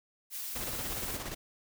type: noise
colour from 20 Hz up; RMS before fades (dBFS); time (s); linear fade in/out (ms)
blue; -39; 0.3-1.2; 50
type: noise with tremolo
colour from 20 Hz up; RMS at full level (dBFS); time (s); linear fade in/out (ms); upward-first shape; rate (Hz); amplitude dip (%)
pink; -38; 0.55-1.35; 10; square; 17; 45
effects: none